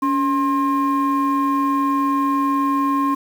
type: tone pair together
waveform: sine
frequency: 281.5 / 1062.8 Hz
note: C#4 / C6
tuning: +27 / +27 cents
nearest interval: octave + major seventh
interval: 2300 cents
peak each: -17 dBFS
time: 0.02-3.15 s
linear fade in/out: 10 ms
effects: tanh soft clip ceiling -12 dBFS + 7-bit